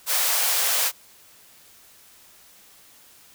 white high-pass noise, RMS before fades -22 dBFS, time 0.06-0.92 s, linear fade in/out 50 ms, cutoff 480 Hz, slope 48 dB/octave, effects white hiss -52 dBFS RMS until 3.34 s

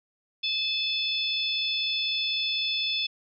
harmonic tone, 868 Hz, A5, 24 cents flat, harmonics 3 / 4 / 5 / 6, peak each -32 / -27 / -38 / -34 dBFS, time 0.43-3.07 s, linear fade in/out 10 ms, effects none

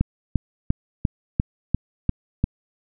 click train, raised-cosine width 5 ms, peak -6 dBFS, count 8, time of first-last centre 0.01-2.441 s, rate 2.88 Hz, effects none

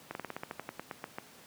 slowing click train, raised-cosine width 0.5 ms, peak -22 dBFS, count 14, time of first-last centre 0.11-1.185 s, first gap 41 ms, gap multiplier 1.11, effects pink hiss -55 dBFS RMS until 1.46 s + high-pass 150 Hz 12 dB/octave

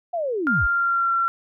sine linear sweep, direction down, 722 to 30.81 Hz, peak -22 dBFS, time 0.13-0.67 s, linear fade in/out 10 ms
sine tone with pitch glide, 1400 to 1361.7 Hz, F6 to F6, +4 to -44 cents, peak -18 dBFS, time 0.47-1.28 s, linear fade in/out 0 ms, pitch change -48 cents, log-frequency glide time 0.62-1.14 s
effects none

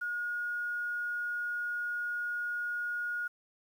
sine tone, 1440 Hz, F#6, 47 cents flat, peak -32 dBFS, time 0.01-3.28 s, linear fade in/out 10 ms, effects 10-bit

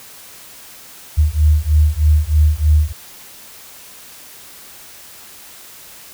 sine beating tone pair, 74.7 / 77.9 Hz, D2 / D#2, +30 / +3 cents, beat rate 3.2 Hz, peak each -13 dBFS, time 1.17-2.93 s, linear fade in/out 20 ms, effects white hiss -39 dBFS RMS until 6.13 s

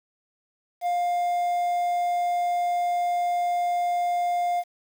triangle tone with quantisation, 704 Hz, F5, 14 cents sharp, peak -20 dBFS, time 0.81-4.64 s, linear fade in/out 50 ms, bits 8, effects none

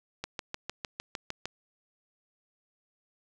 click train, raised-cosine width 0.2 ms, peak -17 dBFS, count 9, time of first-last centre 0.24-1.456 s, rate 6.58 Hz, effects none

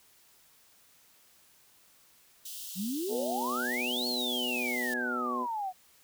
white high-pass noise, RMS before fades -42 dBFS, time 2.45-4.94 s, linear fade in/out 5 ms, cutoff 2800 Hz, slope 96 dB/octave
sine exponential two-way sweep, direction up then down, 174.61 to 4435 to 721 Hz, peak -31 dBFS, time 2.75-5.73 s, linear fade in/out 50 ms, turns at 4.07 s
harmonic tone, 123.47 Hz, B2, in tune, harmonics 2 / 3 / 4 / 5 / 6 / 7, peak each -36 / -40 / -42 / -44 / -46 / -47 dBFS, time 3.08-5.47 s, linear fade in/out 50 ms
effects white hiss -62 dBFS RMS until 6.03 s

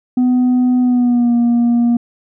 sine tone with pitch glide, 250 to 237.5 Hz, B3 to A#3, +21 to +33 cents, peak -7 dBFS, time 0.17-1.97 s, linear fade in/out 5 ms, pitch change -88 cents, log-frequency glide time 0.81-1.34 s, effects tanh soft clip ceiling -9 dBFS

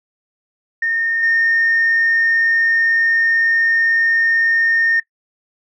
sine tone with level steps, 1829 Hz, A#6, 33 cents flat, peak -15 / -11 dBFS, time 0.82-5 s, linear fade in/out 5 ms, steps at 1.23 s, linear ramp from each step 2 ms, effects noise-tail reverb RT60 0.1 s tail -19 dB re dry + tanh soft clip ceiling -8 dBFS

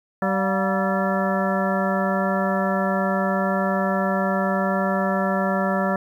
harmonic tone with a mistuned harmonic, 192.8 Hz, G3, 28 cents flat, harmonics 1 / 2 / 3 / 4 / 5 / 6 / 7 / 9, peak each -23 / -31 / -25 / -28 / -30 / -34 / -29 / -30 dBFS, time 0.22-5.96 s, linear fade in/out 2 ms, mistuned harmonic 4, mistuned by -120 cents, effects 9-bit

